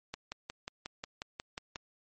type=click train; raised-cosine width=0.2 ms; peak=-21 dBFS; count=10; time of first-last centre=0.14-1.759 s; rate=5.56 Hz; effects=MP3 32 kbps